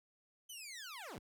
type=linear sweep; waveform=15% pulse; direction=down; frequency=3113 to 43.68 Hz; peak=-40 dBFS; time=0.49-1.19 s; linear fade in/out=10 ms; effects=none